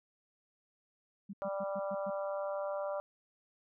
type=tone bursts; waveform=sine; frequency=198.4 Hz; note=G3; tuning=21 cents sharp; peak=-40 dBFS; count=6; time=1.29-2.104 s; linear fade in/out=10 ms; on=44 ms; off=110 ms
type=harmonic tone; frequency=196.4 Hz; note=G3; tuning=4 cents sharp; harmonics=3 / 4 / 5 / 6 / 7; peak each=-35 / -45 / -46 / -46 / -49 dBFS; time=1.42-3 s; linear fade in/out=0 ms
effects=none